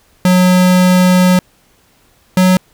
square tone pair in turn, 182.3 / 184.42 Hz, F#3 / F#3, -25 / -5 cents, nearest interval unison, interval 20 cents, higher second, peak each -7 dBFS, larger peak neither, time 0.25-1.39 / 2.37-2.57 s, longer first, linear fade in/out 2 ms, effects pink hiss -52 dBFS RMS until 2.73 s

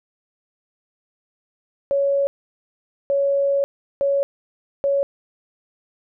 sine tone bursts at uneven times, 558 Hz, C#5, 11 cents sharp, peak -16 dBFS, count 4, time 1.91-2.27 / 3.1-3.64 / 4.01-4.23 / 4.84-5.03 s, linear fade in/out 0 ms, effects none

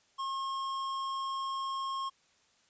triangle tone with tanh clipping, 1077 Hz, C6, 50 cents sharp, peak -35 dBFS, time 0.18-2.1 s, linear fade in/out 20 ms, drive 18 dB, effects white hiss -68 dBFS RMS until 2.69 s + resampled to 16000 Hz

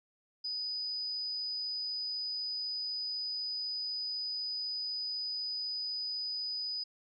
sine tone, 4978 Hz, D#8, in tune, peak -34 dBFS, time 0.44-6.84 s, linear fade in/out 10 ms, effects none

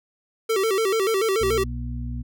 square tone with vibrato, 415.3 Hz, G#4, in tune, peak -20 dBFS, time 0.49-1.64 s, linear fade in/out 10 ms, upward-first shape square, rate 6.9 Hz, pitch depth 130 cents each way
harmonic tone, 60.3 Hz, B1, 41 cents flat, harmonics 1 / 2 / 4, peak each -29 / -32 / -35 dBFS, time 1.4-2.23 s, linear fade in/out 20 ms
effects none

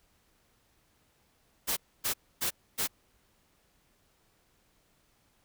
white noise bursts, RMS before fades -30 dBFS, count 4, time 1.67-2.876 s, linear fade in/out 20 ms, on 99 ms, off 270 ms, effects pink hiss -69 dBFS RMS until 5.44 s

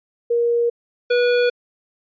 sine / square tone pair in turn, 472.1 / 487.1 Hz, A#4 / B4, +22 / -24 cents, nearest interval minor second, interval 54 cents, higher second, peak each -15 dBFS, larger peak neither, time 0.3-0.7 / 1.1-1.5 s, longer neither, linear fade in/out 10 ms, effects resampled to 11025 Hz

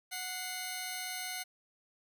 10% pulse tone pair together, 735.7 / 2081 Hz, F#5 / C7, -10 / -10 cents, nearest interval octave + tritone, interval 1800 cents, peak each -32 / -31 dBFS, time 0.11-1.44 s, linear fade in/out 20 ms, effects none

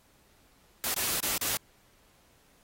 white noise with dropouts, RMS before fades -30 dBFS, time 0.84-1.57 s, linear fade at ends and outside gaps 0 ms, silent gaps 0.942-0.964 / 1.203-1.229 / 1.378-1.413 s, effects pink hiss -64 dBFS RMS until 2.63 s + AAC 48 kbps

